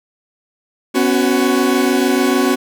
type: chord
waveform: 40% pulse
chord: B suspended second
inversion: none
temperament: equal with one note detuned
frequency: 250.5 / 277.2 / 370 Hz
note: B3 / C#4 / F#4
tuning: +25 / 0 / 0 cents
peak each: -16 dBFS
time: 0.94-2.56 s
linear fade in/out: 20 ms
effects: none